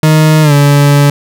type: tone with pitch glide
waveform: 40% pulse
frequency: 155.56 to 143.48 Hz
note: D#3 to D3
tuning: 0 to -40 cents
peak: -3 dBFS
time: 0.03-1.1 s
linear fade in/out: 2 ms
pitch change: -140 cents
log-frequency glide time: 0.42-0.53 s
effects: none